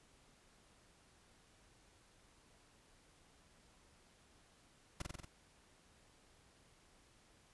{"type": "noise with echo", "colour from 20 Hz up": "pink", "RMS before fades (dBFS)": -41, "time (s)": [5, 5.02], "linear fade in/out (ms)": 5, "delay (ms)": 46, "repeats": 5, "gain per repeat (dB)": -2, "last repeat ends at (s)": 5.25, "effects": ["pink hiss -68 dBFS RMS until 7.53 s", "resampled to 24000 Hz"]}